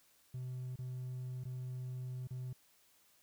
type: tone with dropouts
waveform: triangle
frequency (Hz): 127.1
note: C3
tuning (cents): -50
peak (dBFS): -37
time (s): 0.34-2.53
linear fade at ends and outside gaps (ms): 5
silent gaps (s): 0.759-0.788 / 1.438-1.452 / 2.273-2.307
effects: tanh soft clip ceiling -34 dBFS + white hiss -69 dBFS RMS until 3.22 s